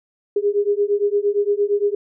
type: beating tone pair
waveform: sine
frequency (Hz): 404.3 / 413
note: G#4 / G#4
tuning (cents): -46 / -10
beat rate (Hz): 8.7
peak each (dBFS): -19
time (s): 0.36-1.95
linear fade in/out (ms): 5
effects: none